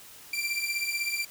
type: beating tone pair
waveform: sawtooth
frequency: 2349 / 2365 Hz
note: D7 / D7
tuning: 0 / +12 cents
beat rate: 16 Hz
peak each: -28 dBFS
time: 0.33-1.25 s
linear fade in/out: 5 ms
effects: white hiss -49 dBFS RMS until 1.3 s